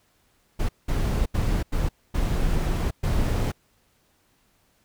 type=noise bursts at uneven times; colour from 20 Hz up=brown; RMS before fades=-23 dBFS; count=6; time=0.59-0.69 / 0.88-1.26 / 1.34-1.63 / 1.72-1.89 / 2.14-2.91 / 3.03-3.52 s; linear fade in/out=10 ms; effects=pink hiss -65 dBFS RMS until 4.84 s